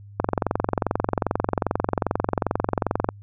click train, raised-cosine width 1 ms, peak -6 dBFS, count 66, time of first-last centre 0.2-3.089 s, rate 22.5 Hz, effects added 101 Hz sine -41 dBFS peak until 3.22 s

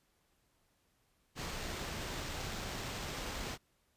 pink noise with sample-and-hold, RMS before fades -41 dBFS, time 1.35-3.58 s, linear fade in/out 50 ms, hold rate 11025 Hz, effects pink hiss -75 dBFS RMS until 3.96 s + resampled to 32000 Hz

